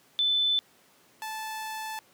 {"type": "tone pair in turn", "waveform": ["sine", "sawtooth"], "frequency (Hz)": [3514, 874.4], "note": ["A7", "A5"], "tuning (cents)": [-3, -11], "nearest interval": "2 octaves", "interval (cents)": 2408, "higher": "first", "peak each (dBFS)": [-22, -30], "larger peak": "first", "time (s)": [[0.19, 0.59], [1.22, 1.99]], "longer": "second", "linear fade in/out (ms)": 0, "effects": ["pink hiss -60 dBFS RMS until 2.13 s", "high-pass 200 Hz 12 dB/octave"]}